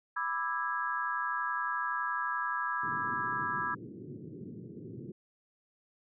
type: chord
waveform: sine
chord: E dominant seventh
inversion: second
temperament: just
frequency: 988.9 / 1186.7 / 1318.5 / 1648.1 Hz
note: B5 / D6 / E6 / G#6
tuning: +2 / +18 / 0 / -14 cents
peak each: -36 / -37 / -37 / -35 dBFS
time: 0.16-3.75 s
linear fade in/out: 10 ms
type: band-pass noise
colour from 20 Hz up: pink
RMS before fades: -45 dBFS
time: 2.83-5.12 s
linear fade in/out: 5 ms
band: 110 to 410 Hz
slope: 48 dB/octave
effects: none